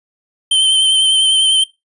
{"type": "tone with vibrato", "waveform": "square", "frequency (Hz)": 3105, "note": "G7", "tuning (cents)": -17, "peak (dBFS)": -10, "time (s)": [0.51, 1.64], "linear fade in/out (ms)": 5, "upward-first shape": "sine", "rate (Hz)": 10, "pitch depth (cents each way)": 27, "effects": ["noise-tail reverb RT60 0.2 s tail -19 dB re dry", "resampled to 24000 Hz"]}